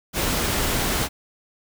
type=noise; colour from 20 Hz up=pink; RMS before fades=-23 dBFS; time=0.13-1.09 s; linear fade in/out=50 ms; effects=none